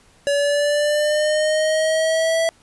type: linear sweep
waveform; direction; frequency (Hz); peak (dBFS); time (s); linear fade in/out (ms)
square; up; 567 to 659.3; -17; 0.27-2.49; 0
effects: pink hiss -54 dBFS RMS until 2.62 s + resampled to 24000 Hz